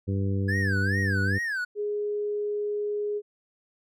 harmonic tone, 97.9 Hz, G2, 2 cents flat, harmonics 1 / 2 / 3 / 4 / 5, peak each -25 / -31 / -35 / -37 / -39 dBFS, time 0.07-1.39 s, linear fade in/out 20 ms
triangle tone with vibrato, 1661.2 Hz, G#6, in tune, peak -25 dBFS, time 0.48-1.65 s, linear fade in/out 10 ms, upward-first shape sine, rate 2.4 Hz, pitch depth 220 cents each way
sine tone, 415.3 Hz, G#4, in tune, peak -26 dBFS, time 1.75-3.22 s, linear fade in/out 50 ms
effects none

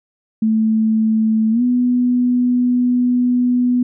sine tone with pitch glide, 220 to 246.9 Hz, A3 to B3, 0 to 0 cents, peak -12 dBFS, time 0.42-3.83 s, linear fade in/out 5 ms, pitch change +200 cents, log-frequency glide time 1.51-1.62 s, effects none

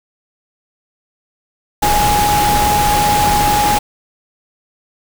sine tone in noise, 830.6 Hz, G#5, in tune, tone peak -12 dBFS, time 1.82-3.79 s, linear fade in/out 10 ms, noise pink, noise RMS -17 dBFS, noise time 1.82-3.79 s, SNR +2 dB, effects none

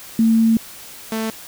sine / sawtooth tone pair in turn, 225.4 / 221.7 Hz, A3 / A3, +42 / +13 cents, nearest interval unison, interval 29 cents, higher first, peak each -11 / -17 dBFS, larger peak first, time 0.19-0.57 / 1.12-1.3 s, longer first, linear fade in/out 2 ms, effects white hiss -38 dBFS RMS until 1.47 s

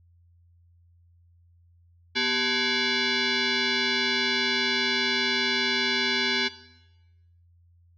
sine tone with frequency modulation, 880 Hz, A5, in tune, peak -22 dBFS, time 2.15-6.49 s, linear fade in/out 20 ms, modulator 635 Hz, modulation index 6.1, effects noise-tail reverb RT60 1.0 s tail -17 dB re dry + added 86 Hz sine -56 dBFS peak until 7.97 s

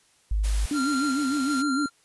sine tone, 51.91 Hz, G#1, in tune, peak -21 dBFS, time 0.31-0.66 s, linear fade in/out 5 ms
white noise, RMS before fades -37 dBFS, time 0.43-1.63 s, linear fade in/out 20 ms
sine tone with vibrato, 277.2 Hz, C#4, in tune, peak -23 dBFS, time 0.71-1.86 s, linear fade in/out 2 ms, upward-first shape sine, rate 6.6 Hz, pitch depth 130 cents each way
square tone with tremolo, 1382 Hz, F6, 19 cents flat, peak -28 dBFS, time 0.73-1.9 s, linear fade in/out 50 ms, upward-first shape square, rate 1.3 Hz, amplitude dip 35%
effects white hiss -62 dBFS RMS until 2.04 s + resampled to 24000 Hz

